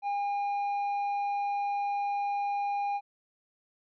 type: tone with tanh clipping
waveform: sine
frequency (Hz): 810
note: G#5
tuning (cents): -43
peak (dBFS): -29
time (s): 0.02-3.01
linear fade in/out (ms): 50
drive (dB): 5
effects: none